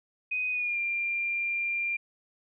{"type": "tone with pitch glide", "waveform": "sine", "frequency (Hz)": [2500, 2386], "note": ["D#7", "D7"], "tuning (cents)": [8, 27], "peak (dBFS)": -27, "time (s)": [0.31, 1.97], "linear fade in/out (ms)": 10, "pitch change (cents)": -81, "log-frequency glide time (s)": [0.51, 0.78], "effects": []}